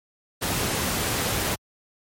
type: noise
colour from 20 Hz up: pink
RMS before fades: -25 dBFS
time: 0.41-1.56 s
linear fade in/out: 20 ms
effects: high-pass 60 Hz 12 dB/octave + MP3 64 kbps